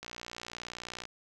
click train, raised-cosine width 0.2 ms, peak -23 dBFS, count 62, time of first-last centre 0.03-1.053 s, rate 59.6 Hz, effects none

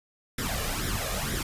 pink noise with flanger, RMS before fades -30 dBFS, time 0.38-1.43 s, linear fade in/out 5 ms, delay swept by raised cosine 0.54 to 1.74 ms, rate 2.1 Hz, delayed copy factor +0.65, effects resampled to 32000 Hz

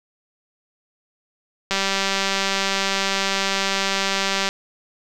click train, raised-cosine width 0.2 ms, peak -4 dBFS, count 543, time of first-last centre 1.71-4.489 s, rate 195 Hz, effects none

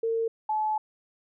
sine tone pair in turn, 454.5 / 860.4 Hz, A#4 / A5, -44 / -39 cents, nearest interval major seventh, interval 1105 cents, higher second, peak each -24 dBFS, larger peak neither, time 0.03-0.28 / 0.49-0.78 s, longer second, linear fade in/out 5 ms, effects none

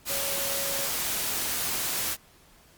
sine tone in noise, 554.4 Hz, C#5, in tune, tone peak -36 dBFS, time 0.07-0.89 s, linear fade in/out 50 ms, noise white, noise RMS -29 dBFS, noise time 0.05-2.17 s, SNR -10 dB, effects pink hiss -57 dBFS RMS until 2.77 s + Opus 48 kbps

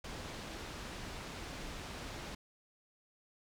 pink low-pass noise, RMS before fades -45 dBFS, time 0.04-2.35 s, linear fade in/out 5 ms, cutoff 6000 Hz, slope 12 dB/octave, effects none

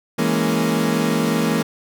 30% pulse chord, A# half-diminished seventh, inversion second, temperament equal, 164.81 / 207.7 / 233.1 / 277.2 Hz, E3 / G#3 / A#3 / C#4, 0 / 0 / 0 / 0 cents, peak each -20 / -21 / -18 / -23 dBFS, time 0.18-1.63 s, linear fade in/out 10 ms, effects none

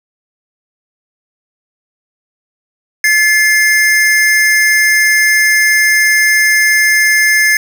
square tone pair together, 1726 / 2103 Hz, A6 / C7, -34 / +8 cents, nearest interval minor third, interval 342 cents, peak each -11 dBFS, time 3.04-7.57 s, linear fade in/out 2 ms, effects none

